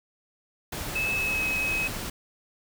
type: noise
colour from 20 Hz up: pink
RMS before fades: -34 dBFS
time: 0.72-2.1 s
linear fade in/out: 5 ms
type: tone with pitch glide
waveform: sine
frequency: 2600 to 2551 Hz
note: E7 to D#7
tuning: -24 to +43 cents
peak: -25 dBFS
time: 0.95-1.88 s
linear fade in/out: 10 ms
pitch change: -33 cents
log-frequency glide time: 1.14-1.44 s
effects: none